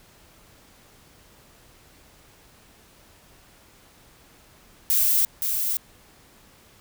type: noise with echo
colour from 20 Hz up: violet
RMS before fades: -20 dBFS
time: 4.9-5.25 s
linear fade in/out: 0 ms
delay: 520 ms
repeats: 1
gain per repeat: -5 dB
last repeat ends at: 5.77 s
effects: pink hiss -54 dBFS RMS until 6.8 s